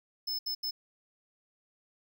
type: tone bursts at uneven times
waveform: square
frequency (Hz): 5230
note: E8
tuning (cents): -15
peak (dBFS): -32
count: 3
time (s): 0.27-0.39 / 0.46-0.55 / 0.63-0.71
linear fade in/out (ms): 10
effects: none